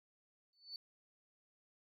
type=tone with exponential growth; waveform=sine; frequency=4491 Hz; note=C#8; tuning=22 cents sharp; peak=-40 dBFS; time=0.53-0.76 s; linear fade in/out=1 ms; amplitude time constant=50 ms; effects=tanh soft clip ceiling -39 dBFS